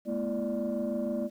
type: tone cluster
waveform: sine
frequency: 212.9 / 239.3 / 334.6 / 589 Hz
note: G#3 / A#3 / E4 / D5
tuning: +43 / +46 / +26 / +5 cents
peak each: -33 / -32 / -36 / -32 dBFS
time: 0.05-1.3 s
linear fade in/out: 50 ms
effects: tanh soft clip ceiling -23 dBFS + 10-bit